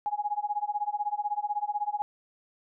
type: tone with tremolo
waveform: sine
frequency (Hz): 830.6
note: G#5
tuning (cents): 0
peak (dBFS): -24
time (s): 0.06-2.02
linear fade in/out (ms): 0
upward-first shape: sine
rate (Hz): 16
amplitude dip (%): 95
effects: none